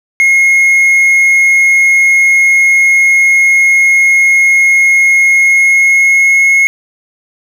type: tone with pitch glide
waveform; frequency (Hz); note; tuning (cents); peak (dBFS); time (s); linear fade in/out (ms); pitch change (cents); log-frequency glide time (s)
triangle; 2156 to 2170; C#7 to C#7; -49 to -37; -3; 0.2-6.67; 0; +12; 5.34-6.43
effects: none